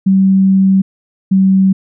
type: tone pair in turn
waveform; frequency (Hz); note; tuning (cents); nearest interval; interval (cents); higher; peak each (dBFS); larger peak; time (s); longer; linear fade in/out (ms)
sine; 192 / 191.3; G3 / G3; -36 / -42; unison; 6; first; -6; neither; 0.06-0.82 / 1.31-1.73; first; 10
effects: none